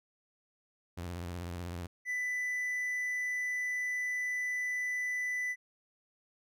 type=tone with vibrato; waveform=sawtooth; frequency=87.31 Hz; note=F2; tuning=in tune; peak=-34 dBFS; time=0.97-1.87 s; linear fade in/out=10 ms; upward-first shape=square; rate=16 Hz; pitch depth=63 cents each way
type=tone; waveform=triangle; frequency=1991 Hz; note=B6; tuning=14 cents sharp; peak=-30 dBFS; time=2.05-5.56 s; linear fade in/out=50 ms
effects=none